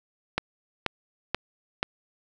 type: click train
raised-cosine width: 0.3 ms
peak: -8 dBFS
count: 4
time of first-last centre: 0.38-1.829 s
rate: 2.07 Hz
effects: none